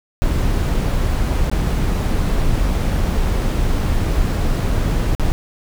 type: noise with dropouts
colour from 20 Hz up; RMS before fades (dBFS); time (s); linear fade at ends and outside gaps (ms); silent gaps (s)
brown; -17; 0.22-5.32; 0; 1.498-1.515 / 5.15-5.197
effects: none